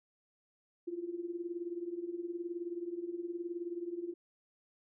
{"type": "tone with tremolo", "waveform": "sine", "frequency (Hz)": 345.9, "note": "F4", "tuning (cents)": -17, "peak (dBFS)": -33, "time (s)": [0.87, 4.14], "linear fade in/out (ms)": 10, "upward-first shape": "triangle", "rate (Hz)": 19, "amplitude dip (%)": 85, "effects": []}